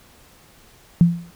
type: tone with exponential decay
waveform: sine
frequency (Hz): 171.1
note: F3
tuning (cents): -35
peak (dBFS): -6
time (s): 1.01-1.31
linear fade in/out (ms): 0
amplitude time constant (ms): 65
effects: pink hiss -51 dBFS RMS until 1.35 s